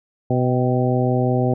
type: harmonic tone with a mistuned harmonic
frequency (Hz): 125.6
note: B2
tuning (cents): +30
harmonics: 1 / 2 / 3 / 4 / 5 / 6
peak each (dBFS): -19 / -22 / -24 / -25 / -26 / -27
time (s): 0.3-1.54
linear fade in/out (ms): 5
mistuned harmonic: 6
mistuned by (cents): +48
effects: none